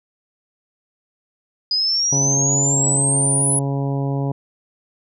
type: exponential sweep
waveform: sine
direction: up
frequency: 4937 to 10330 Hz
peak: -16 dBFS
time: 1.71-3.59 s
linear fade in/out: 2 ms
type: harmonic tone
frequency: 138.59 Hz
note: C#3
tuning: in tune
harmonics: 1 / 2 / 3 / 4 / 5 / 6 / 7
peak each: -20 / -26 / -30 / -32 / -34 / -36 / -37 dBFS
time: 2.12-4.32 s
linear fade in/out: 5 ms
effects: none